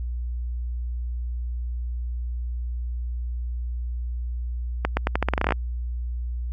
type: accelerating click train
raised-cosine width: 0.5 ms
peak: -6 dBFS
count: 14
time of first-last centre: 4.85-5.522 s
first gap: 120 ms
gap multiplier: 0.84
effects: added 60 Hz sine -26 dBFS peak until 6.52 s